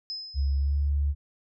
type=tone with exponential decay; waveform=sine; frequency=5100 Hz; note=D#8; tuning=42 cents sharp; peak=-30 dBFS; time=0.1-0.89 s; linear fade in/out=0 ms; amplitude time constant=170 ms
type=tone with pitch glide; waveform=sine; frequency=69.3 to 71.62 Hz; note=C#2 to D2; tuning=0 to -43 cents; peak=-22 dBFS; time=0.34-1.15 s; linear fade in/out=50 ms; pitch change=+57 cents; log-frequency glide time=0.58-0.76 s
effects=none